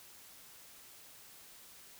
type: silence
effects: white hiss -56 dBFS RMS until 1.99 s